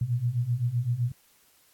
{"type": "beating tone pair", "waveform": "sine", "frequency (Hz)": [116.54, 124.34], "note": ["A#2", "B2"], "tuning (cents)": [0, 12], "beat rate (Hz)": 7.8, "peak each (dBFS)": [-29, -26], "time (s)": [0.01, 1.12], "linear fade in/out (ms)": 5, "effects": ["white hiss -62 dBFS RMS until 1.73 s", "AAC 64 kbps"]}